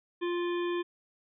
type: harmonic tone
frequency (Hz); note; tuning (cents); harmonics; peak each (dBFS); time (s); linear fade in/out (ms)
349.2; F4; 0; 1 / 3 / 5 / 7 / 9 / 10; -29 / -39 / -43 / -46 / -48 / -49; 0.21-0.83; 20
effects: none